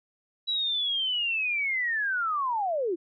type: linear sweep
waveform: sine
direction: down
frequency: 3933 to 317.7 Hz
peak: -25 dBFS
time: 0.47-2.96 s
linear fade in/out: 20 ms
effects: none